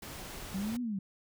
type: noise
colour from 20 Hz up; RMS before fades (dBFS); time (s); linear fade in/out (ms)
pink; -44; 0.02-0.77; 5
type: exponential two-way sweep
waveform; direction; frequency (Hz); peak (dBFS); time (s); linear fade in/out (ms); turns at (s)
sine; up then down; 185 to 250.7 to 185; -32; 0.54-0.99; 5; 0.81
effects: none